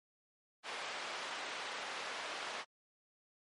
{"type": "band-pass noise", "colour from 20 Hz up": "pink", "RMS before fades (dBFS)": -43, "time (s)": [0.63, 2.65], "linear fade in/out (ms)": 50, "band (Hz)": [690, 3900], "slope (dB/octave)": 12, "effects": ["MP3 48 kbps"]}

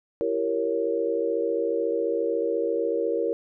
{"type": "chord", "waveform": "sine", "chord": "E diminished seventh", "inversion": "none", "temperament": "equal with one note detuned", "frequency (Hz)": [336, 392, 466.2, 554.4], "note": ["E4", "G4", "Bb4", "Db5"], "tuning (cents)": [33, 0, 0, 0], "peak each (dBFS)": [-30, -31, -25, -30], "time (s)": [0.21, 3.33], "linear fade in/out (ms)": 0, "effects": []}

